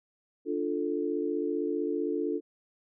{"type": "chord", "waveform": "sine", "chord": "D minor", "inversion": "none", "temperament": "equal", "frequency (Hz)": [293.7, 349.2, 440], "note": ["D4", "F4", "A4"], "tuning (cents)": [0, 0, 0], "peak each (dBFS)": -32, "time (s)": [0.45, 2.41], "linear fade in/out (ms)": 50, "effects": []}